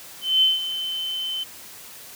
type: tone with ADSR envelope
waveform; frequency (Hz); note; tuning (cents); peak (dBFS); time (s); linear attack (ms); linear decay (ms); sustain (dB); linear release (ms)
sine; 3066; G7; -39; -13; 0.21-1.44; 210; 170; -12; 11
effects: white hiss -42 dBFS RMS until 2.15 s + high-pass 60 Hz 12 dB/octave